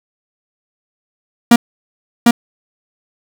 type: tone with echo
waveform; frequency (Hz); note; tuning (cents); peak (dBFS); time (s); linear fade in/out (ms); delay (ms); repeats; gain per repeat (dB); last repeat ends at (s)
45% pulse; 236.4; A#3; +24; -3; 1.51-1.56; 5; 750; 1; -2; 2.31
effects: none